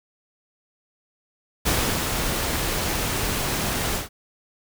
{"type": "noise with ADSR envelope", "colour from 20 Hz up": "pink", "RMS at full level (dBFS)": -21, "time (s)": [1.65, 4.09], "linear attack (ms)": 16, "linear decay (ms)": 310, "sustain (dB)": -4, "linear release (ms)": 140, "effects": []}